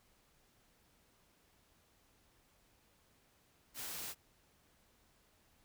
white noise, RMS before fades -44 dBFS, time 3.74-4.15 s, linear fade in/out 50 ms, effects pink hiss -71 dBFS RMS until 5.64 s

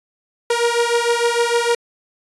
sawtooth beating tone pair, 469.3 / 475.9 Hz, A#4 / A#4, +12 / +36 cents, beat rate 6.6 Hz, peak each -14 / -15 dBFS, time 0.5-1.75 s, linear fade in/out 5 ms, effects resampled to 24000 Hz

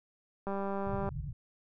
click train, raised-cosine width 1 ms, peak -23 dBFS, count 123, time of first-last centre 0.47-1.089 s, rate 197 Hz
white low-pass noise, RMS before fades -39 dBFS, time 0.86-1.33 s, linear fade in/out 10 ms, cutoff 160 Hz, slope 96 dB/octave
effects none

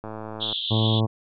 click train, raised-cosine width 1 ms, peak -21 dBFS, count 54, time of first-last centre 0.04-0.526 s, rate 109 Hz
pink band-pass noise, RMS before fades -29 dBFS, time 0.4-1.01 s, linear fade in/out 20 ms, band 3200 to 3700 Hz, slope 96 dB/octave
harmonic tone, 110.4 Hz, A2, 6 cents sharp, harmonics 1 / 2 / 3 / 4 / 5 / 6 / 7 / 8 / 9 / 10, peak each -20 / -26 / -30 / -32 / -34 / -36 / -37 / -38 / -39 / -40 dBFS, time 0.7-1.07 s, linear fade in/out 20 ms
effects none

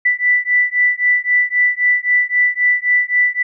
sine beating tone pair, 1975.5 / 1979.3 Hz, B6 / B6, 0 / +3 cents, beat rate 3.8 Hz, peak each -15 dBFS, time 0.05-3.43 s, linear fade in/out 10 ms, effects none

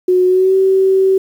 sine tone with pitch glide, 365.4 to 382.5 Hz, F#4 to G4, -22 to -42 cents, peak -8 dBFS, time 0.08-1.18 s, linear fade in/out 5 ms, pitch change +80 cents, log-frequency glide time 0.26-0.55 s, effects 7-bit

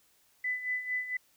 sine tone with tremolo, 2000 Hz, B6, 21 cents sharp, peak -28 dBFS, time 0.44-1.17 s, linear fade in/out 5 ms, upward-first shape sine, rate 4.4 Hz, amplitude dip 70%, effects white hiss -67 dBFS RMS until 1.36 s

